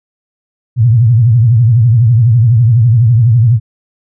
sine tone with vibrato, 116.54 Hz, A#2, in tune, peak -4 dBFS, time 0.76-3.6 s, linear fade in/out 50 ms, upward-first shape triangle, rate 12 Hz, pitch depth 190 cents each way, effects none

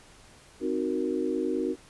sine chord, C half-diminished seventh, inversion none, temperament equal, 261.6 / 311.1 / 370 / 466.2 Hz, C4 / Eb4 / Gb4 / Bb4, 0 / 0 / 0 / 0 cents, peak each -32 / -31 / -30 / -33 dBFS, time 0.6-1.76 s, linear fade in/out 50 ms, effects pink hiss -54 dBFS RMS until 1.89 s + resampled to 24000 Hz

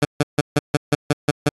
15% pulse tone bursts, 146.83 Hz, D3, in tune, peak -7 dBFS, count 9, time 0.02-1.49 s, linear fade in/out 5 ms, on 30 ms, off 150 ms, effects AAC 32 kbps

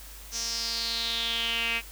sawtooth tone with band-pass filter sweep, 230.8 Hz, A#3, 17 cents flat, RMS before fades -30 dBFS, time 0.31-1.82 s, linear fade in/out 50 ms, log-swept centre 6000 to 2500 Hz, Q 5.8, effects added 50 Hz sine -45 dBFS peak until 1.91 s + white hiss -47 dBFS RMS until 1.91 s

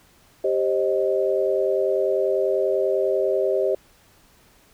sine chord, C minor, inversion second, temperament equal with one note detuned, 392 / 532.1 / 622.3 Hz, G4 / C5 / Eb5, 0 / +29 / 0 cents, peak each -22 / -23 / -24 dBFS, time 0.44-3.75 s, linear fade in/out 5 ms, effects pink hiss -56 dBFS RMS until 4.73 s

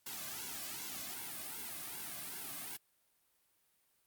white noise with flanger, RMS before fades -44 dBFS, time 0.06-2.77 s, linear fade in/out 5 ms, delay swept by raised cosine 1.6 to 2.21 ms, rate 2.6 Hz, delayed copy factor -1, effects white hiss -75 dBFS RMS until 4.06 s + Opus 48 kbps

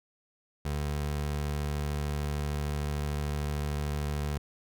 25% pulse tone, 73.42 Hz, D2, in tune, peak -26 dBFS, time 0.65-4.38 s, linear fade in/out 5 ms, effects none

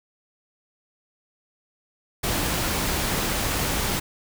pink noise, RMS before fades -25 dBFS, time 2.23-4 s, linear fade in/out 10 ms, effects none

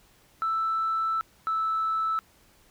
sine tone pair in turn, 1322 / 1312.9 Hz, E6 / E6, +5 / -7 cents, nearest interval unison, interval 12 cents, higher first, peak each -23 dBFS, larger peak neither, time 0.42-1.21 / 1.47-2.19 s, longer first, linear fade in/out 0 ms, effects tanh soft clip ceiling -20 dBFS + pink hiss -60 dBFS RMS until 2.7 s

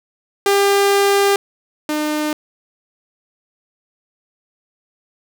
sawtooth tone pair in turn, 399.4 / 302.8 Hz, G4 / D#4, +32 / -47 cents, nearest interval perfect fourth, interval 479 cents, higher first, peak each -8 / -14 dBFS, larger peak first, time 0.46-1.36 / 1.89-2.33 s, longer first, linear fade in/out 2 ms, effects none

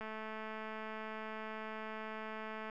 click train, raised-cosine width 0.5 ms, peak -30 dBFS, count 587, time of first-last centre 0.01-2.698 s, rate 218 Hz, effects none

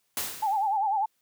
white noise with exponential decay, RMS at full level -28 dBFS, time 0.17-0.77 s, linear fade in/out 1 ms, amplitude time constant 130 ms
sine tone with vibrato, 826 Hz, G#5, 10 cents flat, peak -23 dBFS, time 0.42-1.06 s, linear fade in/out 10 ms, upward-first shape sine, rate 10 Hz, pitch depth 120 cents each way
effects white hiss -73 dBFS RMS until 1.21 s + high-pass 80 Hz 12 dB/octave

